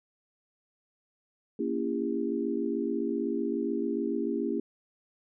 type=chord; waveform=sine; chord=A# diminished seventh; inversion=none; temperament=just; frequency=233.1 / 279.7 / 335.6 / 402.8 Hz; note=A#3 / C#4 / E4 / G4; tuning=0 / +16 / +31 / +47 cents; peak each=-33 dBFS; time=1.59-4.6 s; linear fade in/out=5 ms; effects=none